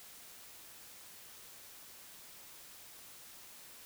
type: silence
effects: white hiss -54 dBFS RMS until 3.85 s